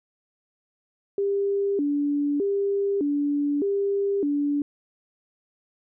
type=tone with vibrato; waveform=sine; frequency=339.4 Hz; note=F4; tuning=49 cents flat; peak=-21 dBFS; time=1.18-4.62 s; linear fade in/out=2 ms; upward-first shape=square; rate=0.82 Hz; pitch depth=280 cents each way; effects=none